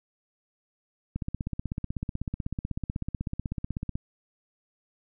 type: click train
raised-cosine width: 5 ms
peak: -18 dBFS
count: 46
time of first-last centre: 1.16-3.955 s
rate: 16.1 Hz
effects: none